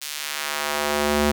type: tone with high-pass filter sweep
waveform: square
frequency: 73.6 Hz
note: D2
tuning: 4 cents sharp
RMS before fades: -24 dBFS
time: 0.01-1.32 s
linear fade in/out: 10 ms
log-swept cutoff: 4000 to 180 Hz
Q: 0.71
effects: none